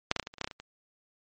clicks, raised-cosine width 0.2 ms, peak -6 / -11 / -11 / -28 / -20 / -29 / -26 / -12 / -13 / -21 / -25 / -26 dBFS, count 12, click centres 0.114 / 0.163 / 0.197 / 0.228 / 0.271 / 0.339 / 0.383 / 0.413 / 0.444 / 0.475 / 0.512 / 0.6 s, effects low-pass 6000 Hz 12 dB/octave + MP3 48 kbps

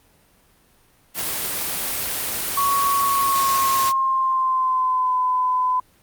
white noise, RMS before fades -25 dBFS, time 1.14-3.93 s, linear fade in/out 50 ms
sine tone with pitch glide, 1114 to 1009.8 Hz, C#6 to B5, +8 to +38 cents, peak -17 dBFS, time 2.57-5.8 s, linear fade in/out 5 ms, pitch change -170 cents, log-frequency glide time 3-5.17 s
effects pink hiss -57 dBFS RMS until 6.02 s + Opus 32 kbps

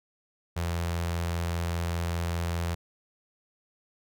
sawtooth tone with notch filter, 85 Hz, F2, 46 cents flat, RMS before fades -30 dBFS, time 0.56-2.75 s, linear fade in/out 10 ms, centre 280 Hz, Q 1.4, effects none

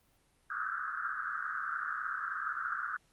white band-pass noise, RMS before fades -37 dBFS, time 0.5-2.97 s, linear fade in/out 5 ms, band 1200 to 1600 Hz, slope 96 dB/octave, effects pink hiss -70 dBFS RMS until 3.12 s + Opus 32 kbps

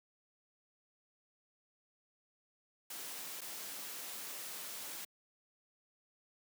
white noise with dropouts, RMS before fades -45 dBFS, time 2.9-5.05 s, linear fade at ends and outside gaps 5 ms, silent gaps 3.409-3.415 s, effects high-pass 200 Hz 12 dB/octave

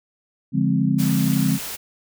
sine chord, D half-diminished seventh, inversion none, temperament equal with one note detuned, 143.89 / 174.61 / 207.7 / 261.6 Hz, D3 / F3 / Ab3 / C4, -35 / 0 / 0 / 0 cents, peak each -22 dBFS, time 0.52-1.59 s, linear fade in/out 50 ms
white noise, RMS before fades -31 dBFS, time 0.98-1.77 s, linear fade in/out 20 ms
effects none

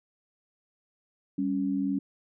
sine tone pair together, 196 / 277.7 Hz, G3 / C#4, 0 / +3 cents, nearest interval tritone, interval 603 cents, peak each -30 / -27 dBFS, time 1.38-1.99 s, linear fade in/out 5 ms, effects none

